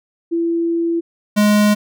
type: tone pair in turn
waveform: sine / square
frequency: 335.9 / 208.7 Hz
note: E4 / G#3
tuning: +33 / +9 cents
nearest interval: minor sixth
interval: 824 cents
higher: first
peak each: -15 / -11 dBFS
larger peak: second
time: 0.31-1.01 / 1.36-1.75 s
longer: first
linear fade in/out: 20 ms
effects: none